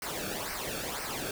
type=noise with flanger; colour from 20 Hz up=pink; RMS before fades=-36 dBFS; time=0.02-1.31 s; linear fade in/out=2 ms; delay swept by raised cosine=0.28 to 1.02 ms; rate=2 Hz; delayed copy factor=-0.7; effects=none